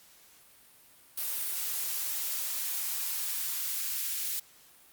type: noise with high-pass filter sweep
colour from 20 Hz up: blue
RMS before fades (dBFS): -33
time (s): 1.17-4.4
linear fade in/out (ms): 10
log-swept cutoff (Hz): 200 to 1900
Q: 0.93
effects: white hiss -58 dBFS RMS until 4.92 s + Opus 48 kbps